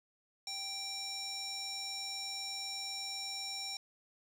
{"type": "tone with band-pass filter", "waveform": "square", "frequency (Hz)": 784, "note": "G5", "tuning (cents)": 0, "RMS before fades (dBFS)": -41, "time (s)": [0.47, 3.77], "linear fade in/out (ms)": 2, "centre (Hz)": 5400, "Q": 3, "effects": ["10-bit"]}